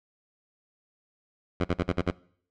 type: tone bursts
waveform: 10% pulse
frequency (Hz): 89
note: F2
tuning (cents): +33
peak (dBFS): -15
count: 6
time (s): 1.6-2.111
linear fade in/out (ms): 5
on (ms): 46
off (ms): 47
effects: noise-tail reverb RT60 0.6 s tail -23 dB re dry + low-pass 3000 Hz 12 dB/octave